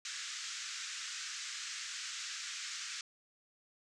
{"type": "band-pass noise", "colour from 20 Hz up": "white", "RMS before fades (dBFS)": -43, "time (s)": [0.05, 3.01], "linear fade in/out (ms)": 2, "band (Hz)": [1300, 7400], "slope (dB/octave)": 48, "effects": []}